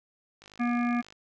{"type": "click train", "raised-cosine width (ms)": 0.2, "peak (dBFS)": -32, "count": 37, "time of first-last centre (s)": [0.42, 1.125], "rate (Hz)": 51.1}
{"type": "harmonic tone", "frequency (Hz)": 240.4, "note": "B3", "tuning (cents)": -46, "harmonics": [1, 3, 5, 7, 9, 10], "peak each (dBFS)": [-25, -35, -36, -39, -41, -42], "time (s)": [0.59, 1.02], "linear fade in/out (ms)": 20}
{"effects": []}